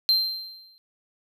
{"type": "tone with exponential decay", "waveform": "triangle", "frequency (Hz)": 4142, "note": "C8", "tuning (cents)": -18, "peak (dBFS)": -14, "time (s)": [0.09, 0.78], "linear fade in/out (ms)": 0, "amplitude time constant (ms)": 150, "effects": []}